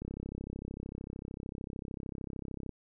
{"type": "click train", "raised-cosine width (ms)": 3, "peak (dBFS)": -27, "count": 90, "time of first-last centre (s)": [0.02, 2.693], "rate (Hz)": 33.3, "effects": []}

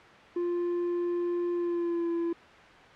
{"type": "tone with pitch glide", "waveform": "triangle", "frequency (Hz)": [349.2, 338.3], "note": ["F4", "E4"], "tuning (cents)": [0, 45], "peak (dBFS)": -25, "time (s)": [0.36, 2.33], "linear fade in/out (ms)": 5, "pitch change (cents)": -55, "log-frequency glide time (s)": [1.53, 2.1], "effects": ["white hiss -50 dBFS RMS until 2.95 s", "low-pass 2000 Hz 12 dB/octave"]}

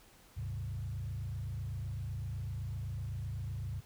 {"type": "tone with frequency modulation", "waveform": "sine", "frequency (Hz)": 100.9, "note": "G#2", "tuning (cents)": -49, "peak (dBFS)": -36, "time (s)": [0.36, 3.81], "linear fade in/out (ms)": 20, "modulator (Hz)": 27.9, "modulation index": 1.2, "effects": ["pink hiss -61 dBFS RMS until 3.85 s"]}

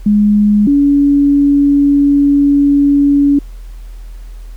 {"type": "tone pair in turn", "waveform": "sine", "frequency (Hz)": [207.7, 284], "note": ["G#3", "C#4"], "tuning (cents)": [0, 42], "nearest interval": "perfect fourth", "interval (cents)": 542, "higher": "second", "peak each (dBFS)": -6, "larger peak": "neither", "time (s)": [[0.06, 0.67], [0.67, 3.39]], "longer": "second", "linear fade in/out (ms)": 5, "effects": ["added 41 Hz sine -26 dBFS peak until 4.56 s", "pink hiss -48 dBFS RMS until 4.56 s"]}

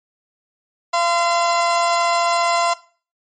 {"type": "tone pair together", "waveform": "35% pulse", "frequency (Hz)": [685, 1026.3], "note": ["F5", "C6"], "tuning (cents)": [-34, -34], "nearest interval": "perfect fifth", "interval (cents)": 700, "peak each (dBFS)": -17, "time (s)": [0.93, 2.74], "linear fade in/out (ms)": 10, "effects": ["noise-tail reverb RT60 0.4 s tail -18 dB re dry", "MP3 32 kbps"]}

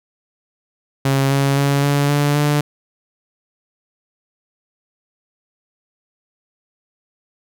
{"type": "tone with pitch steps", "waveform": "sawtooth", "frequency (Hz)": [136.4, 138.46, 140.56, 142.69, 144.85, 147.04], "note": ["C#3", "C#3", "C#3", "D3", "D3", "D3"], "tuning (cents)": [-28, -2, 24, -50, -24, 2], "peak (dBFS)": -10, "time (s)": [1.05, 2.61], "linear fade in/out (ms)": 5, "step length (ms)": 260, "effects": []}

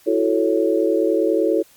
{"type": "chord", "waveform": "sine", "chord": "F# minor seventh", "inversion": "third", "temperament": "equal", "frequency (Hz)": [329.6, 370, 440, 554.4], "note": ["E4", "F#4", "A4", "C#5"], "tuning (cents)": [0, 0, 0, 0], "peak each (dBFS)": [-20, -22, -20, -22], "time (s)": [0.06, 1.63], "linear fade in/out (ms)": 20, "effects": ["white hiss -52 dBFS RMS until 1.76 s", "Opus 48 kbps"]}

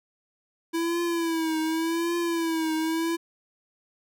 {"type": "tone with vibrato", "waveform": "square", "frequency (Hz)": 329.6, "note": "E4", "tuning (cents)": 0, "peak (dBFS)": -25, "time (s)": [0.73, 3.17], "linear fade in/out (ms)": 20, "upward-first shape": "triangle", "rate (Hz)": 0.87, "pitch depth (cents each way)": 80, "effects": []}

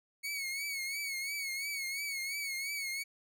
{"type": "tone with vibrato", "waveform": "sawtooth", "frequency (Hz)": 2214, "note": "C#7", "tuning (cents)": -3, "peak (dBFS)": -32, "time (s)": [0.23, 3.04], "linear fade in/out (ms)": 20, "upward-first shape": "triangle", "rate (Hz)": 2.9, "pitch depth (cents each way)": 83, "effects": []}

